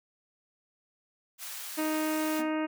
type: high-pass noise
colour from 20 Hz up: white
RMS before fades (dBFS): -40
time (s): 1.38-2.43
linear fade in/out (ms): 50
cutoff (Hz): 890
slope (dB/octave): 12
type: harmonic tone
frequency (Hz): 311.1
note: D#4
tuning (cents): 0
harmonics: 1 / 2 / 3 / 4 / 5 / 6 / 7 / 8 / 9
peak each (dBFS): -29 / -35 / -39 / -41 / -43 / -45 / -46 / -47 / -48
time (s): 1.77-2.67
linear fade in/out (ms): 20
type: tone with exponential decay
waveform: square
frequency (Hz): 246.9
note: B3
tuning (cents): 0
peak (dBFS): -36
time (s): 2.39-2.6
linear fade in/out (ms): 5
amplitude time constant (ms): 44
effects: none